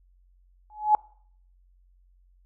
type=tone with exponential growth; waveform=sine; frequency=848 Hz; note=G#5; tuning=36 cents sharp; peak=-12 dBFS; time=0.7-0.95 s; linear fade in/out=1 ms; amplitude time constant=53 ms; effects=noise-tail reverb RT60 0.6 s tail -25 dB re dry + added 45 Hz sine -57 dBFS peak until 2.45 s